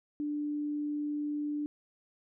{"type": "tone", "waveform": "sine", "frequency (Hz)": 295.2, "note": "D4", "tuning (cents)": 9, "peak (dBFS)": -31, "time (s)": [0.2, 1.66], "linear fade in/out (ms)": 0, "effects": []}